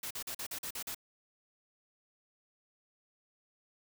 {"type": "noise bursts", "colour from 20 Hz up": "white", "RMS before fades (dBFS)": -40, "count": 8, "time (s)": [0.03, 0.947], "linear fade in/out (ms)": 5, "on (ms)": 77, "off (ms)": 43, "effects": []}